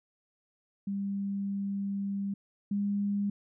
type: tone pair in turn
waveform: sine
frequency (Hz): 198.6 / 202.2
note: G3 / G#3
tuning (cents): +23 / -46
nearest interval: unison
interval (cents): 31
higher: second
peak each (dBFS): -30 / -27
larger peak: second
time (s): 0.87-2.34 / 2.71-3.3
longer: first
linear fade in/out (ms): 5
effects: none